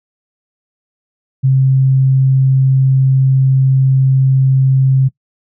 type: tone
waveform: sine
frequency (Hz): 133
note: C3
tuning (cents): +29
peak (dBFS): -7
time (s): 1.43-5.09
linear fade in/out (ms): 20
effects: noise-tail reverb RT60 0.1 s tail -20 dB re dry